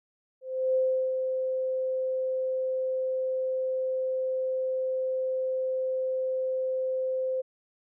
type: tone with ADSR envelope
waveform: sine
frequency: 519 Hz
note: C5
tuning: 14 cents flat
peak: -21 dBFS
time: 0.41-7.42 s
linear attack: 340 ms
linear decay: 370 ms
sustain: -5 dB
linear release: 17 ms
effects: none